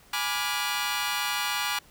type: chord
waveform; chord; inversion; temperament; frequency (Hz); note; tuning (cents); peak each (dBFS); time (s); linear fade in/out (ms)
15% pulse; G# diminished seventh; none; equal with one note detuned; 830.6 / 987.8 / 1174.7 / 1422.2; G#5 / B5 / D6 / F6; 0 / 0 / 0 / +31; -26; 0.13-1.79; 5
effects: pink hiss -56 dBFS RMS until 1.9 s

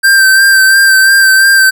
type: tone with vibrato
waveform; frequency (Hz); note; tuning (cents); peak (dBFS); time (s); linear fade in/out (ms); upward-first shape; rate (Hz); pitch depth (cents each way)
square; 1568; G6; 0; -4; 0.03-1.71; 20; sine; 2.9; 27
effects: none

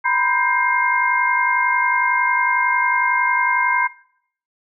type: tone cluster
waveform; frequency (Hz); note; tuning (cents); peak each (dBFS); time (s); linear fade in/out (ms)
sine; 962 / 1013 / 1578 / 2126; B5 / B5 / G6 / C7; -46 / +44 / +11 / +27; -21; 0.04-3.88; 20
effects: noise-tail reverb RT60 0.6 s tail -18 dB re dry

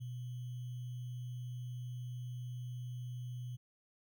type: tone with sample-and-hold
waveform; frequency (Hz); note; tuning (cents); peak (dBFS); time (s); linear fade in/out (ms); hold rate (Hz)
sine; 123.47; B2; 0; -40; 0-3.57; 20; 3150
effects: none

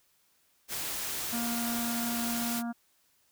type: noise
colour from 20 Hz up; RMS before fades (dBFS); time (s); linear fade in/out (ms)
white; -35; 0.68-2.63; 50
type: harmonic tone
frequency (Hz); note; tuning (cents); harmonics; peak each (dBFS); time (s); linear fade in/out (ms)
235.1; A#3; +15; 1 / 3 / 4 / 5 / 6 / 7; -32 / -41 / -50 / -50 / -46 / -54; 1.32-2.73; 20
effects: white hiss -69 dBFS RMS until 3.31 s

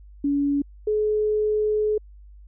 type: tone pair in turn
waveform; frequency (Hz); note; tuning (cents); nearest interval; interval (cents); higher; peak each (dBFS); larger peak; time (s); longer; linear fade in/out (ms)
sine; 284 / 425.5; C#4 / G#4; +42 / +42; perfect fifth; 700; second; -19; neither; 0.24-0.62 / 0.87-1.98; second; 5
effects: added 50 Hz sine -43 dBFS peak until 2.47 s

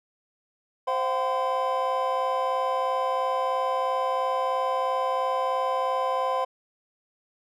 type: tone cluster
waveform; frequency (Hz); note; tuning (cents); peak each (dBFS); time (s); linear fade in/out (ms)
triangle; 523 / 699 / 762 / 1024; C5 / F5 / G5 / C6; -1 / +1 / -49 / -38; -26 / -31 / -29 / -25; 0.87-6.45; 10
effects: none

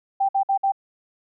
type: tone bursts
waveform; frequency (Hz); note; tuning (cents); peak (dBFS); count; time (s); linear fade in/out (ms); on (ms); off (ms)
sine; 784; G5; 0; -17; 4; 0.2-0.721; 10; 89; 55
effects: none

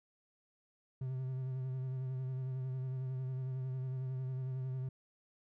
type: tone with vibrato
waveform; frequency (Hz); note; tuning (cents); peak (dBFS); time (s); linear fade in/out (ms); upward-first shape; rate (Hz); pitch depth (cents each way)
triangle; 130; C3; -11; -34; 1.01-4.89; 5; sine; 11; 30
effects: none

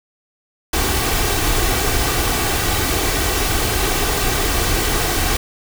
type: noise with comb filter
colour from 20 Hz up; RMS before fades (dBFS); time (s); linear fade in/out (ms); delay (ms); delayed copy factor
pink; -18; 0.73-5.37; 5; 2.6; +0.5
effects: none

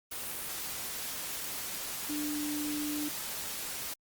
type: tone in noise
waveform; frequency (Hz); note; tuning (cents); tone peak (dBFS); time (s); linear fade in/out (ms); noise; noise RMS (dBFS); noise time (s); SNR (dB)
sine; 296.8; D4; +18; -33; 2.09-3.09; 10; white; -38; 0.11-3.94; +2
effects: Opus 32 kbps

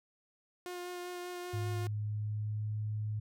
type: tone with vibrato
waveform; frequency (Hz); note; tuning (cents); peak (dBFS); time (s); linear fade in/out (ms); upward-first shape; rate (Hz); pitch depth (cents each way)
sawtooth; 356.5; F4; +36; -36; 0.66-1.87; 0; sine; 5.1; 12
type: tone with pitch glide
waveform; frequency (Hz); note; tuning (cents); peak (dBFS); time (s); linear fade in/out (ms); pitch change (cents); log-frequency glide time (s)
sine; 105 to 106.71; G#2 to G#2; +19 to +47; -33; 1.53-3.2; 10; +28; 1.8-2.73
effects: none

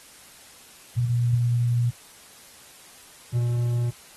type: tone pair in turn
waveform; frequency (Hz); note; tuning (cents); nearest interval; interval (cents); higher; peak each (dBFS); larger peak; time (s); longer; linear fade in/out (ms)
sine / triangle; 120 / 120; B2 / B2; -49 / -49; unison; 0; neither; -19 / -19; neither; 0.96-1.91 / 3.33-3.91; first; 20
effects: white hiss -49 dBFS RMS until 4.16 s + AAC 32 kbps

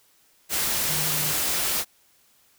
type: tone in noise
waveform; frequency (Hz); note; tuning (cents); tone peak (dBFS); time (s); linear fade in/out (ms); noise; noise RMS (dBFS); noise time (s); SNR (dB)
sine; 153.2; D#3; -27; -33; 0.86-1.35; 50; white; -25; 0.49-1.85; -11
effects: white hiss -61 dBFS RMS until 2.58 s

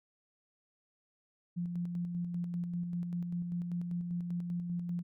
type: tone with tremolo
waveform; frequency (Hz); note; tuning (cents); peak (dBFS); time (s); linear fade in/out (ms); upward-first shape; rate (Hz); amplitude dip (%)
sine; 174.2; F3; -4; -32; 1.56-5.03; 20; square; 5.1; 35
effects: none

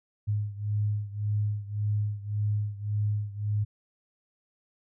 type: beating tone pair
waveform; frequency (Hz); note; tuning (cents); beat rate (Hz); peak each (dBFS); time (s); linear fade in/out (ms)
sine; 103.83 / 105.63; G#2 / G#2; 0 / +30; 1.8; -28 / -31; 0.27-3.65; 20
effects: none

